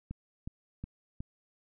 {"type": "click train", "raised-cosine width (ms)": 5, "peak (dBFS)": -26, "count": 4, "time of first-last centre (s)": [0.11, 1.205], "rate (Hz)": 2.74, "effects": []}